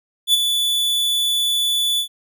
45% pulse tone with ADSR envelope, 3466 Hz, A7, 27 cents flat, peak -10 dBFS, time 0.27-2.08 s, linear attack 67 ms, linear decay 21 ms, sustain -7 dB, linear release 91 ms, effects none

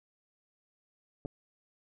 clicks, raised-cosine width 2 ms, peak -26 dBFS, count 2, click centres 1.251 / 1.258 s, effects none

